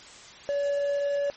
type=tone; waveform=triangle; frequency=569 Hz; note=C#5; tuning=45 cents sharp; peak=-22 dBFS; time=0.49-1.3 s; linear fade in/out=0 ms; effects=white hiss -47 dBFS RMS until 1.36 s + MP3 32 kbps